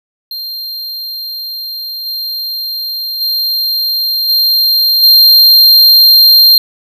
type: tone with level steps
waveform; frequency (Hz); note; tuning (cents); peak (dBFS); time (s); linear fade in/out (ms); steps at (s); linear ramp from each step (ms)
square; 4186; C8; 0; -20 / -17 / -12 / -8 / -3; 0.31-6.58; 2; 2.05 / 3.2 / 4.28 / 5.02; 20
effects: none